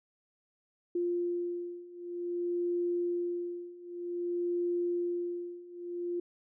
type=beating tone pair; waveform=sine; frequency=349.2 / 349.73 Hz; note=F4 / F4; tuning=0 / +2 cents; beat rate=0.53 Hz; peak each=-35 / -33 dBFS; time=0.95-6.2 s; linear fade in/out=5 ms; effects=none